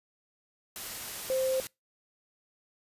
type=tone in noise; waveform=sine; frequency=523.3 Hz; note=C5; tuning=in tune; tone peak=-26 dBFS; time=1.3-1.6 s; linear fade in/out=0 ms; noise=white; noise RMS=-39 dBFS; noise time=0.76-1.67 s; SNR=+10 dB; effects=noise-tail reverb RT60 0.2 s tail -24 dB re dry + resampled to 32000 Hz